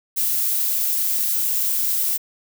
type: noise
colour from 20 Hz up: violet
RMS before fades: -21 dBFS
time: 0.16-2.18 s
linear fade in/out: 20 ms
effects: none